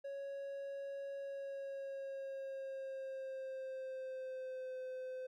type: tone with pitch glide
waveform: triangle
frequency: 554.4 to 514.3 Hz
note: C#5 to C5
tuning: 0 to -30 cents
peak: -40 dBFS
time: 0.04-5.27 s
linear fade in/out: 10 ms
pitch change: -130 cents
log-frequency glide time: 1.18-4.77 s
effects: none